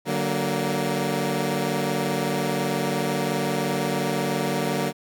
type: chord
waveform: 15% pulse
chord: D augmented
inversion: none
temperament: equal with one note detuned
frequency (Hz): 146.83 / 188.12 / 233.1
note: D3 / F#3 / A#3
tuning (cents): 0 / +29 / 0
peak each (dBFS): -21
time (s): 0.05-4.93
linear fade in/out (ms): 50
effects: none